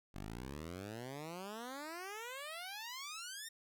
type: exponential sweep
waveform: 10% pulse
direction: up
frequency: 46.25 to 1861 Hz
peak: -36 dBFS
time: 0.14-3.49 s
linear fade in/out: 10 ms
effects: none